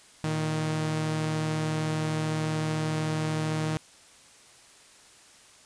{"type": "tone pair together", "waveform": "sawtooth", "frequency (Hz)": [115.1, 155.96], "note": ["A#2", "D#3"], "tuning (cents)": [-22, 4], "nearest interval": "perfect fourth", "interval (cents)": 526, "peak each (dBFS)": [-32, -23], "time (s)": [0.24, 3.77], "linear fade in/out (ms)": 0, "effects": ["white hiss -54 dBFS RMS until 5.65 s", "resampled to 22050 Hz"]}